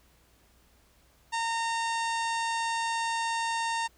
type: harmonic tone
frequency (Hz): 917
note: A#5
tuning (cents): -29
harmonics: 1 / 2 / 3 / 4 / 5 / 6 / 7 / 8 / 9 / 10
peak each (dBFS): -29 / -35 / -39 / -41 / -43 / -45 / -46 / -47 / -48 / -49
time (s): 1.32-3.88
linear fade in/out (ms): 20
effects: added 60 Hz sine -64 dBFS peak until 3.97 s + pink hiss -64 dBFS RMS until 3.97 s